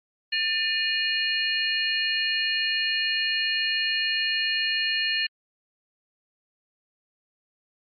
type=tone cluster; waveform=sine; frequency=1788 / 2462 / 2871 / 4242 Hz; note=A6 / D#7 / F7 / C8; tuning=+27 / -19 / +47 / +23 cents; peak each=-28 dBFS; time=0.32-5.27 s; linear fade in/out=10 ms; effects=MP3 32 kbps